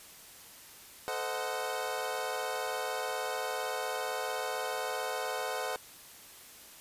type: chord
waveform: 25% pulse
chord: A diminished seventh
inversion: none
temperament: equal with one note detuned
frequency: 440 / 515.7 / 622.3 / 740 Hz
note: A4 / C5 / Eb5 / Gb5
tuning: 0 / -25 / 0 / 0 cents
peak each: -36 / -34 / -37 / -34 dBFS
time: 1.08-5.76 s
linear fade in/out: 0 ms
effects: white hiss -52 dBFS RMS until 6.8 s + resampled to 32000 Hz